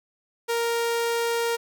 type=tone; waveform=sawtooth; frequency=466.4 Hz; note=A#4; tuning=1 cent sharp; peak=-19 dBFS; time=0.48-1.57 s; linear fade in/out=20 ms; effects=none